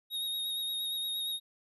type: tone with vibrato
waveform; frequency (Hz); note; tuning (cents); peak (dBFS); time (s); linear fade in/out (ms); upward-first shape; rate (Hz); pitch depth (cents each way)
square; 3749; A#7; +9; -33; 0.1-1.4; 50; sine; 8.6; 22
effects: none